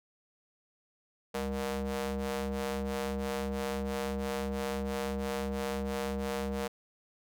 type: ring-modulated tone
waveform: sawtooth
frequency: 135 Hz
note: C#3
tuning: 45 cents flat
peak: -25 dBFS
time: 1.34-6.68 s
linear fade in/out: 10 ms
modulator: 336 Hz
effects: none